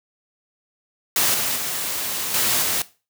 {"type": "noise with level steps", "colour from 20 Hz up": "white", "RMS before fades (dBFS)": [-19, -23, -26, -20, -22], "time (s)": [1.16, 2.82], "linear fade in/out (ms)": 2, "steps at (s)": [1.34, 1.56, 2.34, 2.62], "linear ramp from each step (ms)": 2, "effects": ["noise-tail reverb RT60 0.3 s tail -17 dB re dry", "high-pass 100 Hz 12 dB/octave"]}